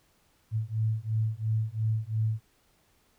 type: beating tone pair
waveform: sine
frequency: 108.7 / 111.6 Hz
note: A2 / A2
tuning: -21 / +25 cents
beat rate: 2.9 Hz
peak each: -29 dBFS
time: 0.51-2.41 s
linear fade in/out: 50 ms
effects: pink hiss -67 dBFS RMS until 3.18 s